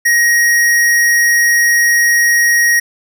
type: tone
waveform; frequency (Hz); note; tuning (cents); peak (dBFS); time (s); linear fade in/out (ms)
square; 1885; A#6; +19; -9; 0.05-2.8; 10
effects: none